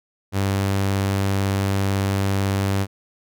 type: tone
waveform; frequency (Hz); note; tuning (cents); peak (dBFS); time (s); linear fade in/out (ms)
sawtooth; 98; G2; 0; -15; 0.32-2.87; 50
effects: none